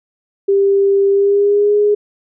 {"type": "tone with pitch glide", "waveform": "sine", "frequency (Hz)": [395.8, 414.8], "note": ["G4", "G#4"], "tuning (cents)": [17, -2], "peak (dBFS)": -9, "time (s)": [0.48, 1.95], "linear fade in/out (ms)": 10, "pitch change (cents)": 81, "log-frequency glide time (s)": [1.1, 1.75], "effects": []}